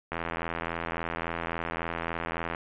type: click train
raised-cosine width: 0.5 ms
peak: -16 dBFS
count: 204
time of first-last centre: 0.12-2.548 s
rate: 83.6 Hz
effects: resampled to 8000 Hz + 7-bit